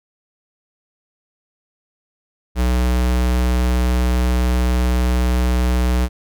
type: tone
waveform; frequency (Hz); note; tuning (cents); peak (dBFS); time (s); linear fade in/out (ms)
square; 61.74; B1; 0; -15; 2.55-6.09; 50
effects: none